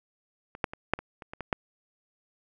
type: clicks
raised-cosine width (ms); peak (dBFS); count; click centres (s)
0.5; -26 / -10 / -23 / -7 / -23 / -27 / -24 / -20 / -10; 9; 0.551 / 0.642 / 0.735 / 0.936 / 0.99 / 1.222 / 1.335 / 1.407 / 1.528
effects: none